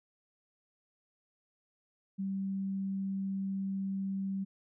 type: tone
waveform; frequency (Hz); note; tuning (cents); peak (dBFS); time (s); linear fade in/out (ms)
sine; 194; G3; -18; -32; 2.18-4.45; 20
effects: none